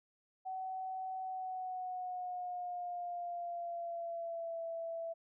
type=tone with pitch glide; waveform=sine; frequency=754 to 664 Hz; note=F#5 to E5; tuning=+32 to +12 cents; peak=-38 dBFS; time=0.45-5.14 s; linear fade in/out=20 ms; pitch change=-220 cents; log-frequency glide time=1.21-4.62 s; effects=none